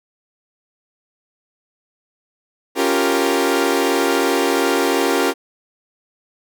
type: chord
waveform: sawtooth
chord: G half-diminished seventh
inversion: second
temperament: equal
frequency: 277.2 / 349.2 / 392 / 466.2 Hz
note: Db4 / F4 / G4 / Bb4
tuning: 0 / 0 / 0 / 0 cents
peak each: -17 dBFS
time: 2.75-5.34 s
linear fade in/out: 50 ms
effects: none